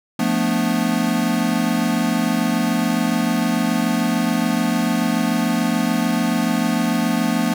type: chord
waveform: square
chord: B half-diminished seventh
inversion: second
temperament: equal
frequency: 174.61 / 220 / 246.9 / 293.7 Hz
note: F3 / A3 / B3 / D4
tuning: 0 / 0 / 0 / 0 cents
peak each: -25 / -22 / -22 / -26 dBFS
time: 0.19-7.54 s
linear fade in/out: 5 ms
effects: none